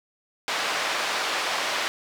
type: band-pass noise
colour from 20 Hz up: pink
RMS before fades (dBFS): -27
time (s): 0.48-1.88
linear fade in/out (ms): 0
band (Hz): 720 to 4700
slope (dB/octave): 12
effects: none